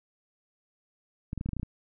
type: clicks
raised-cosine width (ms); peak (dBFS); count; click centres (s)
5; -21; 9; 1.331 / 1.377 / 1.411 / 1.46 / 1.49 / 1.533 / 1.567 / 1.597 / 1.631
effects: none